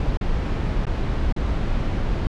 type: noise with dropouts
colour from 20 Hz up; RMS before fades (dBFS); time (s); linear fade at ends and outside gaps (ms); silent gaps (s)
brown; -22; 0-2.27; 2; 0.172-0.211 / 0.854-0.867 / 1.325-1.363
effects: low-pass 4000 Hz 12 dB/octave